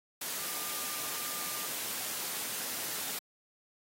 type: tone in noise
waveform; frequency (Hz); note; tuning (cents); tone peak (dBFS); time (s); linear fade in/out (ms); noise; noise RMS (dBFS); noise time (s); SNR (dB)
sine; 1200; D6; +37; -48; 0.39-1.67; 5; white; -37; 0.21-3.19; -14
effects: high-pass 150 Hz 12 dB/octave + AAC 48 kbps